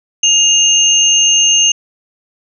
sine tone pair together, 2827 / 6346 Hz, F7 / G8, +20 / +20 cents, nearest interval octave + major second, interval 1400 cents, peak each -10 dBFS, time 0.23-1.72 s, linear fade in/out 5 ms, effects none

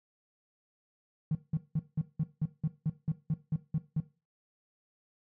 triangle tone bursts, 155.8 Hz, D#3, 3 cents sharp, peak -22 dBFS, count 13, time 1.31-4.003 s, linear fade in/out 5 ms, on 41 ms, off 180 ms, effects noise-tail reverb RT60 0.3 s tail -19 dB re dry + tanh soft clip ceiling -24 dBFS

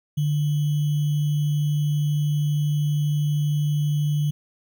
sine tone with sample-and-hold, 147.9 Hz, D3, 13 cents sharp, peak -19 dBFS, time 0.17-4.31 s, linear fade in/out 10 ms, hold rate 3150 Hz, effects none

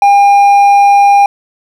triangle tone with hard clipping, 805 Hz, G5, 46 cents sharp, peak -4 dBFS, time 0.02-1.26 s, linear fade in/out 2 ms, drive 7 dB, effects none

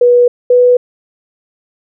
sine tone pair in turn, 486.9 / 493.4 Hz, B4 / B4, -25 / -2 cents, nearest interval unison, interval 23 cents, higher second, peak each -4 dBFS, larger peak neither, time 0.01-0.28 / 0.5-0.77 s, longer neither, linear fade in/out 5 ms, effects none

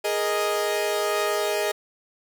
sawtooth chord, Ab suspended second, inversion none, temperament equal, 415.3 / 466.2 / 622.3 Hz, Ab4 / Bb4 / Eb5, 0 / 0 / 0 cents, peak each -22 / -27 / -22 dBFS, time 0.04-1.72 s, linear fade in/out 10 ms, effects none

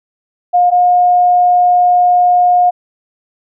sine tone pair in turn, 712 / 715.5 Hz, F5 / F5, +33 / +42 cents, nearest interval unison, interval 9 cents, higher second, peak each -6 dBFS, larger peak neither, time 0.53-0.71 / 0.71-2.71 s, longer second, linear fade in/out 20 ms, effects none

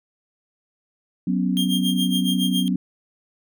sine chord, F# suspended fourth, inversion none, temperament equal, 185 / 246.9 / 277.2 Hz, F#3 / B3 / C#4, 0 / 0 / 0 cents, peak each -21 / -24 / -26 dBFS, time 1.27-2.76 s, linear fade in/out 5 ms
45% pulse tone with tremolo, 3211 Hz, G7, 41 cents sharp, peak -21 dBFS, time 1.57-2.68 s, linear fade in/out 0 ms, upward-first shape sine, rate 7.2 Hz, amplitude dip 85%
effects none

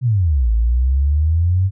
sine exponential two-way sweep, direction down then up, 132.7 to 54 to 97.9 Hz, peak -12 dBFS, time 0.01-1.71 s, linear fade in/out 50 ms, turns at 0.51 s, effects none

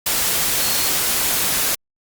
sine tone in noise, 4300 Hz, C8, 47 cents sharp, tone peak -27 dBFS, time 0.61-0.89 s, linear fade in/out 5 ms, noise white, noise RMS -19 dBFS, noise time 0.06-1.75 s, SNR -11 dB, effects Opus 48 kbps

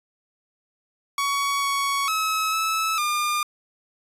sawtooth tone with pitch steps, 1122 / 1116 / 1288 / 1304 / 1205 Hz, C#6 / C#6 / E6 / E6 / D6, +21 / +11 / -41 / -19 / +44 cents, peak -18 dBFS, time 1.18-3.43 s, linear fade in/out 2 ms, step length 450 ms, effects resampled to 32000 Hz

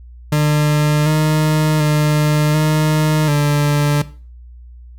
40% pulse tone with pitch steps, 149.9 / 154.4 / 150.7 / 154.2 / 146.5 Hz, D3 / D#3 / D3 / D#3 / D3, +36 / -13 / +45 / -15 / -4 cents, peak -11 dBFS, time 0.32-4.02 s, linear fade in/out 5 ms, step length 740 ms, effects noise-tail reverb RT60 0.4 s tail -17 dB re dry + added 60 Hz sine -35 dBFS peak until 4.98 s

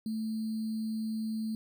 sine tone with sample-and-hold, 220 Hz, A3, in tune, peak -31 dBFS, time 0.06-1.55 s, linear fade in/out 2 ms, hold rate 4410 Hz, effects none

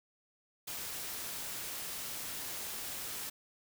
white noise, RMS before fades -41 dBFS, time 0.67-3.3 s, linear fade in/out 10 ms, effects none

